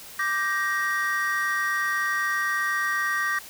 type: chord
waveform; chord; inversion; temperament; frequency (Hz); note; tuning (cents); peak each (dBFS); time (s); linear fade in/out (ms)
triangle; G minor; second; just; 1176 / 1568 / 1881.6; D6 / G6 / Bb6; +2 / 0 / +16; -27 / -27 / -24; 0.19-3.39; 5
effects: white hiss -43 dBFS RMS until 3.49 s